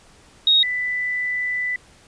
sine tone pair in turn, 3754 / 1988.6 Hz, A#7 / B6, +11 / +11 cents, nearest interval major seventh, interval 1100 cents, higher first, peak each -12 / -21 dBFS, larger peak first, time 0.47-0.63 / 0.63-1.76 s, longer second, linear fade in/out 2 ms, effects pink hiss -51 dBFS RMS until 2.07 s + resampled to 22050 Hz

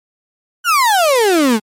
35% pulse exponential sweep, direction down, 1500 to 204.2 Hz, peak -8 dBFS, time 0.64-1.6 s, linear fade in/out 50 ms, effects MP3 64 kbps

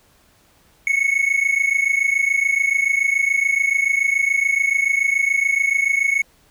triangle tone pair together, 2190 / 2217 Hz, C#7 / C#7, -22 / 0 cents, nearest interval unison, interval 22 cents, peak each -17 dBFS, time 0.87-6.22 s, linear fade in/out 2 ms, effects pink hiss -56 dBFS RMS until 6.5 s

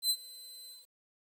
sawtooth tone with ADSR envelope, 4055 Hz, B7, 45 cents sharp, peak -22 dBFS, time 0.02-0.88 s, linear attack 78 ms, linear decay 60 ms, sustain -22 dB, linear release 180 ms, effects 10-bit

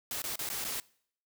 white noise with dropouts, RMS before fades -36 dBFS, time 0.11-0.8 s, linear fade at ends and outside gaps 1 ms, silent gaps 0.219-0.24 / 0.357-0.391 / 0.49-0.5 / 0.643-0.648 s, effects noise-tail reverb RT60 0.6 s tail -23 dB re dry

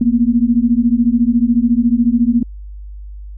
sine beating tone pair, 230 / 244 Hz, A#3 / B3, -23 / -21 cents, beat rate 14 Hz, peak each -13 dBFS, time 0.01-2.43 s, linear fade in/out 5 ms, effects added 50 Hz sine -28 dBFS peak until 3.37 s

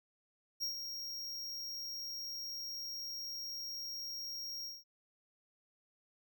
square tone with ADSR envelope, 5588 Hz, F8, in tune, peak -34 dBFS, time 0.6-4.84 s, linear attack 29 ms, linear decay 110 ms, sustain -7 dB, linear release 190 ms, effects none

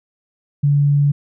sine tone, 143.6 Hz, D3, 39 cents flat, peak -11 dBFS, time 0.63-1.12 s, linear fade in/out 10 ms, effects none

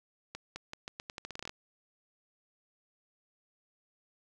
accelerating click train, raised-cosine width 0.2 ms, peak -23 dBFS, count 15, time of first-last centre 0.35-1.494 s, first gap 210 ms, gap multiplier 0.83, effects none

